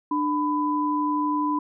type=tone pair together; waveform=sine; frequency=298 / 1000 Hz; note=D4 / B5; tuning=+25 / +21 cents; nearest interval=octave + major sixth; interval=2096 cents; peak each=-24 dBFS; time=0.11-1.59 s; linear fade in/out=5 ms; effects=none